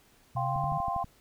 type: exponential sweep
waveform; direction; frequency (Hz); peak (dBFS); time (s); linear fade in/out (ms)
sine; up; 125.9 to 151.2; -32; 0.35-0.78; 5
type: chord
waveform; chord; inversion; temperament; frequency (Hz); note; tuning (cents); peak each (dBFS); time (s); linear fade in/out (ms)
sine; F suspended second; none; just; 698.5 / 785.8 / 1047.7; F5 / G5 / C6; 0 / +4 / +2; -33; 0.36-1.04; 10
type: click train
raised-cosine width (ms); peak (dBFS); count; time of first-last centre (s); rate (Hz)
5; -27; 7; 0.56-1.044; 12.4
effects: pink hiss -62 dBFS RMS until 1.2 s